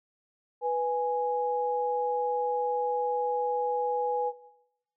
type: tone pair together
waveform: sine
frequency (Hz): 493.1 / 830.6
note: B4 / G#5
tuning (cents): -3 / 0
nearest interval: major sixth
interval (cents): 903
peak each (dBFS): -28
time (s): 0.61-4.33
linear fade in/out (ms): 50
effects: noise-tail reverb RT60 0.9 s tail -18 dB re dry